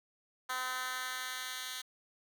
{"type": "tone with high-pass filter sweep", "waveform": "10% pulse", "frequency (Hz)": 255.5, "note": "C4", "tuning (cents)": -41, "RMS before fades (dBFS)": -39, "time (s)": [0.49, 1.82], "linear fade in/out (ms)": 10, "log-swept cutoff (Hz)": [1200, 2700], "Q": 1.3, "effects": []}